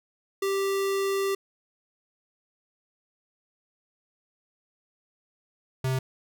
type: tone pair in turn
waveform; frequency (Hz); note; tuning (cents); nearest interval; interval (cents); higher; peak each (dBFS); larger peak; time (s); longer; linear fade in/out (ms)
square; 391.9 / 130.78; G4 / C3; 0 / 0; octave + perfect fifth; 1900; first; -25; neither; 0.42-1.35 / 5.84-5.99; first; 5
effects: none